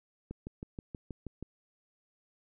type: click train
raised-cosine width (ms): 3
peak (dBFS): -27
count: 8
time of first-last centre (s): 0.31-1.426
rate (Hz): 6.27
effects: none